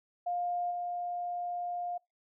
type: tone with level steps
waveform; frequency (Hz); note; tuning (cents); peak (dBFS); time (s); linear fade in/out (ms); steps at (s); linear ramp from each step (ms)
sine; 706; F5; +19; -30 / -33; 0.26-1.98; 10; 0.7; 20
effects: noise-tail reverb RT60 0.2 s tail -25 dB re dry